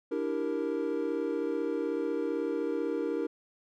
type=chord; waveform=triangle; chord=E half-diminished seventh; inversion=third; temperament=equal; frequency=293.7 / 329.6 / 392 / 466.2 Hz; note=D4 / E4 / G4 / Bb4; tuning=0 / 0 / 0 / 0 cents; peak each=-33 / -33 / -34 / -31 dBFS; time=0.11-3.27 s; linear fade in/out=10 ms; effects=none